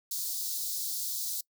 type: high-pass noise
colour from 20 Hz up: white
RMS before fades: -34 dBFS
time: 0.11-1.41 s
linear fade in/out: 5 ms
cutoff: 3900 Hz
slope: 48 dB/octave
effects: noise-tail reverb RT60 0.1 s tail -24 dB re dry